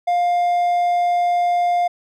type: tone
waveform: triangle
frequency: 704 Hz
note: F5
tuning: 14 cents sharp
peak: -13 dBFS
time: 0.07-1.88 s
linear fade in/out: 10 ms
effects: none